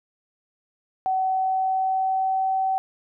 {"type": "tone with pitch glide", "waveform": "sine", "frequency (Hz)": [756, 763.9], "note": ["F#5", "G5"], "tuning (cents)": [37, -45], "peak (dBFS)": -20, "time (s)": [1.06, 2.78], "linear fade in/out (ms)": 0, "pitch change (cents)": 18, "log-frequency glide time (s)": [1.17, 2.51], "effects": []}